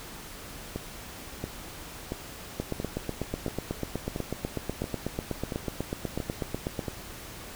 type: two click trains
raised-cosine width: 2 ms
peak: -18 / -16 dBFS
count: 10 / 35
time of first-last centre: 0.76-6.882 / 2.6-6.792 s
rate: 1.47 / 8.11 Hz
effects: pink hiss -43 dBFS RMS until 7.55 s